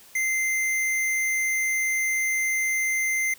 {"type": "tone", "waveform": "square", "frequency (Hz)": 2081, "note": "C7", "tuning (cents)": -10, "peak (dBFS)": -23, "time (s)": [0.15, 3.34], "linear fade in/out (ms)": 5, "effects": ["white hiss -51 dBFS RMS until 3.38 s"]}